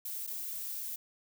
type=noise with dropouts; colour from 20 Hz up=violet; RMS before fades=-39 dBFS; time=0.05-0.96 s; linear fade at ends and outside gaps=5 ms; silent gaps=0.267-0.273 s; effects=none